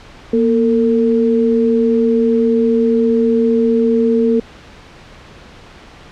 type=tone pair together; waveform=sine; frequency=235.6 / 452.5 Hz; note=A#3 / A4; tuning=+19 / +48 cents; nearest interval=major seventh; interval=1129 cents; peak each=-13 dBFS; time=0.33-4.4 s; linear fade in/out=5 ms; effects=pink hiss -39 dBFS RMS until 6.11 s + low-pass 4000 Hz 12 dB/octave